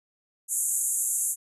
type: band-pass noise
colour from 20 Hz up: pink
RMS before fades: -27 dBFS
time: 0.48-1.36 s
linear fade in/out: 50 ms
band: 6800 to 12000 Hz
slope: 96 dB/octave
effects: none